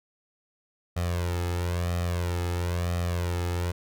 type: tone with flanger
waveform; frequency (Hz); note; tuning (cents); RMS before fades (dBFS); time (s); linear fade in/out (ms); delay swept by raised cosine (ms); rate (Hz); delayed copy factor
sawtooth; 87.31; F2; 0; -28; 0.96-3.72; 10; 1.6 to 2.35; 1; +0.7
effects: none